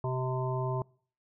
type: harmonic tone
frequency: 128.6 Hz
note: C3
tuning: 30 cents flat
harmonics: 1 / 3 / 5 / 7 / 8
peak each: -31 / -36 / -38 / -39 / -40 dBFS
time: 0.04-0.82 s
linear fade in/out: 2 ms
effects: noise-tail reverb RT60 0.5 s tail -25 dB re dry